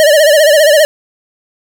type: tone with vibrato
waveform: square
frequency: 604 Hz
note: D5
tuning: 48 cents sharp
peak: -5 dBFS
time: 0-0.85 s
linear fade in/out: 0 ms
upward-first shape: sine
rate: 15 Hz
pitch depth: 100 cents each way
effects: none